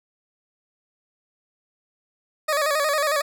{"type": "tone with vibrato", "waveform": "20% pulse", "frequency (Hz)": 593, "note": "D5", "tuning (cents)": 17, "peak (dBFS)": -15, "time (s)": [2.48, 3.22], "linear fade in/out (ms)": 10, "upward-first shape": "square", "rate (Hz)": 11, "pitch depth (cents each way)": 76, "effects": []}